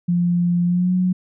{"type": "tone with pitch glide", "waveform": "sine", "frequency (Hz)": [174.61, 182.76], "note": ["F3", "F#3"], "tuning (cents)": [0, -21], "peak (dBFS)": -15, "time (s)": [0.08, 1.13], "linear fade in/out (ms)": 10, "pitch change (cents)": 79, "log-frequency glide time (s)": [0.65, 0.93], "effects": []}